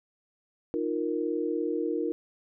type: chord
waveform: sine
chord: Eb suspended second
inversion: none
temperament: equal with one note detuned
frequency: 309 / 349.2 / 466.2 Hz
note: Eb4 / F4 / Bb4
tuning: -12 / 0 / 0 cents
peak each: -31 dBFS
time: 0.74-2.12 s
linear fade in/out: 0 ms
effects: none